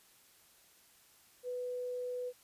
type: tone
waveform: sine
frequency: 495.8 Hz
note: B4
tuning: 7 cents sharp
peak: -36 dBFS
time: 1.43-2.33 s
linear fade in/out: 50 ms
effects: white hiss -64 dBFS RMS until 2.43 s + resampled to 32000 Hz